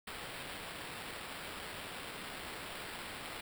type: noise with sample-and-hold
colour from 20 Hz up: white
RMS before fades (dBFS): -45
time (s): 0.07-3.41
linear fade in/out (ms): 5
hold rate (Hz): 6300
effects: none